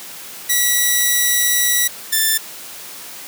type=tone pair in turn; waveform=5% pulse; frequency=1943 / 1770.6 Hz; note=B6 / A6; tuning=-29 / +10 cents; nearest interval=major second; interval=161 cents; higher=first; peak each=-3 dBFS; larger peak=neither; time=0.49-1.88 / 2.12-2.38 s; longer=first; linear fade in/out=10 ms; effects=white hiss -34 dBFS RMS until 3.27 s + high-pass 150 Hz 12 dB/octave